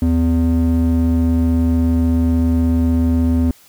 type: ring-modulated tone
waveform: triangle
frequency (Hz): 164.81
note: E3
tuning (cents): 0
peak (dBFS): -7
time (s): 0.02-3.51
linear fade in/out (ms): 2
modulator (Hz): 86.5
effects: white hiss -48 dBFS RMS until 3.68 s